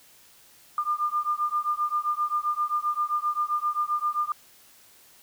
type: beating tone pair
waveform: sine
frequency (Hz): 1200 / 1207.6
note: D6 / D6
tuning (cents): +37 / +48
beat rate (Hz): 7.6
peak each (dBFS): -27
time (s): 0.78-4.32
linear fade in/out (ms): 2
effects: white hiss -55 dBFS RMS until 5.22 s